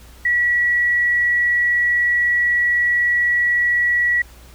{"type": "tone", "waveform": "sine", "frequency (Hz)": 1934, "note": "B6", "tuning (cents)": -37, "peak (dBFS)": -14, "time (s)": [0.25, 4.22], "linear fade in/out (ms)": 5, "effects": ["added 60 Hz sine -42 dBFS peak until 4.54 s", "pink hiss -47 dBFS RMS until 4.54 s"]}